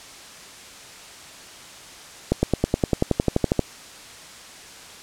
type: accelerating click train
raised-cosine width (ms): 2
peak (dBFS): -4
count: 15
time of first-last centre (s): 2.32-3.593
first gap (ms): 110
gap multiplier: 0.97
effects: white hiss -42 dBFS RMS until 5.02 s + low-pass 8000 Hz 12 dB/octave